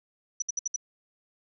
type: tone bursts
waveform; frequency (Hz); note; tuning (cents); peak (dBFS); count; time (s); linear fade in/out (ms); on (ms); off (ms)
sine; 5920; F#8; 0; -26; 5; 0.4-0.762; 5; 22; 63
effects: none